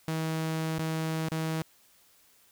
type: tone with dropouts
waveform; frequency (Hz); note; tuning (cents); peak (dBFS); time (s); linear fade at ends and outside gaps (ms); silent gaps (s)
sawtooth; 160; D#3; +49; -25; 0.08-1.62; 0; 0.783-0.793 / 1.287-1.317
effects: white hiss -62 dBFS RMS until 2.51 s